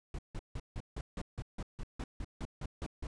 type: noise bursts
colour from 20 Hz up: brown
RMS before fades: -39 dBFS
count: 15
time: 0.14-3.07 s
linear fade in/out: 2 ms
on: 46 ms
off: 160 ms
effects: resampled to 22050 Hz